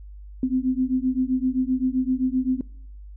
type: beating tone pair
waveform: sine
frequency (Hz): 253.8 / 261.5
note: B3 / C4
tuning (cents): +47 / -1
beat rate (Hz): 7.7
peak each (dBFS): -23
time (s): 0.43-2.61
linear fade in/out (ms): 2
effects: noise-tail reverb RT60 0.7 s tail -24 dB re dry + added 50 Hz sine -38 dBFS peak until 3.16 s